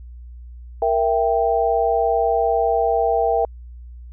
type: chord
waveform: sine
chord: E diminished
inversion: second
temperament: equal with one note detuned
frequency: 466.2 / 663.8 / 784 Hz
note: Bb4 / E5 / G5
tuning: 0 / +12 / 0 cents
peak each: -20 dBFS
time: 0.82-3.45 s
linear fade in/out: 2 ms
effects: added 60 Hz sine -35 dBFS peak until 4.12 s